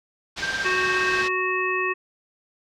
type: low-pass noise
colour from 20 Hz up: white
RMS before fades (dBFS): -32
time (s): 0.36-1.29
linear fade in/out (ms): 20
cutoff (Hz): 5100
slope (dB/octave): 24
type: tone with tremolo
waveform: sine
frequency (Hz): 1580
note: G6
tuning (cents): +13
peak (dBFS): -22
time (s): 0.42-1.23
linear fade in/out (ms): 10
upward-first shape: sine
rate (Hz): 17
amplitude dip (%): 65
type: harmonic tone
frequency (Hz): 370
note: F#4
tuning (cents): 0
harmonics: 1 / 3 / 5 / 7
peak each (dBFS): -27 / -27 / -27 / -27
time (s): 0.64-1.94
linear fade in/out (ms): 20
effects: none